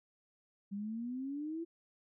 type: exponential sweep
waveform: sine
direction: up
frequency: 196 to 340 Hz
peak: -37 dBFS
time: 0.71-1.65 s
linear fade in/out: 20 ms
effects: none